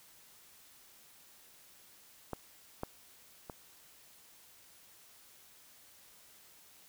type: clicks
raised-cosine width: 1 ms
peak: -23 / -22 / -28 dBFS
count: 3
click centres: 2.333 / 2.834 / 3.498 s
effects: white hiss -60 dBFS RMS until 6.88 s